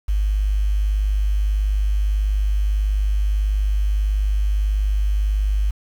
sine tone with quantisation, 50.8 Hz, G#1, 38 cents flat, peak -16 dBFS, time 0.08-5.71 s, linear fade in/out 10 ms, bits 7, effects none

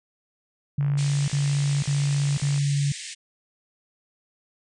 sine tone bursts, 142.3 Hz, C#3, 46 cents sharp, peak -20 dBFS, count 4, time 0.78-2.921 s, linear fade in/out 5 ms, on 500 ms, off 47 ms
click train, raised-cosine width 0.5 ms, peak -26 dBFS, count 99, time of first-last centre 0.81-2.579 s, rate 55.4 Hz
white band-pass noise, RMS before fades -37 dBFS, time 0.97-3.15 s, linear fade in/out 20 ms, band 1700 to 9000 Hz, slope 96 dB/octave
effects none

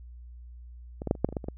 clicks, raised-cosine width 2 ms, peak -22 / -17 / -9 / -28 / -9 / -22 / -24 / -16 / -25 / -19 dBFS, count 10, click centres 1.019 / 1.073 / 1.111 / 1.152 / 1.246 / 1.289 / 1.326 / 1.368 / 1.442 / 1.485 s, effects added 60 Hz sine -43 dBFS peak until 1.57 s

